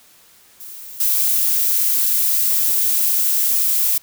violet noise with level steps, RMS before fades -35 / -17 dBFS, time 0.6-3.98 s, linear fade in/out 5 ms, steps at 1 s, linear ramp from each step 5 ms, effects white hiss -50 dBFS RMS until 4.02 s

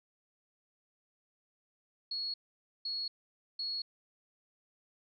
sine tone bursts, 4337 Hz, C#8, 39 cents flat, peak -34 dBFS, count 3, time 2.11-3.82 s, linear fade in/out 5 ms, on 230 ms, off 510 ms, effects none

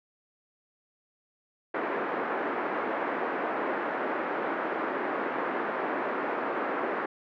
pink band-pass noise, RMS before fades -31 dBFS, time 1.74-7.06 s, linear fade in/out 5 ms, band 290 to 1800 Hz, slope 24 dB/octave, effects none

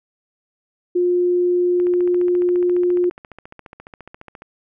sine tone, 355.5 Hz, F4, 31 cents sharp, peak -14 dBFS, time 0.95-3.1 s, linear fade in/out 10 ms
click train, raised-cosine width 0.5 ms, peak -23 dBFS, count 39, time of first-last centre 1.8-4.421 s, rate 14.5 Hz
effects none

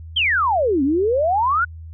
sine exponential two-way sweep, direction down then up, 3286 to 261.6 to 1497 Hz, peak -15 dBFS, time 0.16-1.65 s, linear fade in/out 10 ms, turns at 0.83 s, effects added 81 Hz sine -33 dBFS peak until 1.93 s

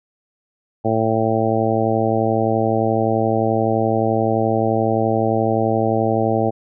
harmonic tone, 111.6 Hz, A2, 25 cents sharp, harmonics 1 / 2 / 3 / 4 / 5 / 6 / 7, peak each -23 / -23 / -23 / -23 / -23 / -23 / -23 dBFS, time 0.84-6.51 s, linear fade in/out 20 ms, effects none

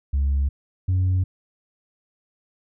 sine tone pair in turn, 69.3 / 92.5 Hz, C#2 / F#2, 0 / 0 cents, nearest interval perfect fourth, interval 500 cents, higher second, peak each -16 / -15 dBFS, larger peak second, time 0.13-0.49 / 0.88-1.24 s, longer neither, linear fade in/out 10 ms, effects tanh soft clip ceiling -16 dBFS

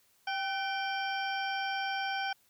harmonic tone with a mistuned harmonic, 784 Hz, G5, in tune, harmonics 1 / 2 / 3 / 4 / 6 / 7, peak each -34 / -36 / -41 / -41 / -49 / -46 dBFS, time 0.27-2.33 s, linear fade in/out 5 ms, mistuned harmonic 2, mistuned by -56 cents, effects white hiss -68 dBFS RMS until 2.49 s

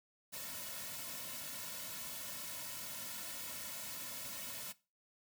white noise with comb filter, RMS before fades -45 dBFS, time 0.32-4.73 s, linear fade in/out 20 ms, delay 2.5 ms, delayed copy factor -0.9, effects noise-tail reverb RT60 0.3 s tail -19 dB re dry

